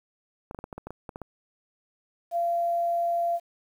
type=clicks; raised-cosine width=1 ms; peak=-23 dBFS; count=11; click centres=0.511 / 0.547 / 0.589 / 0.641 / 0.728 / 0.78 / 0.87 / 0.906 / 1.092 / 1.159 / 1.217 s
type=tone; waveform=sine; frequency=686 Hz; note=F5; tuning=31 cents flat; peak=-23 dBFS; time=2.31-3.4 s; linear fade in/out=50 ms
effects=9-bit